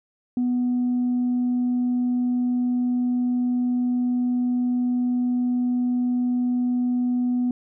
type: tone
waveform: sine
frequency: 246.9 Hz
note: B3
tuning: in tune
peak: -18 dBFS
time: 0.37-7.51 s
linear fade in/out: 2 ms
effects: tanh soft clip ceiling -17 dBFS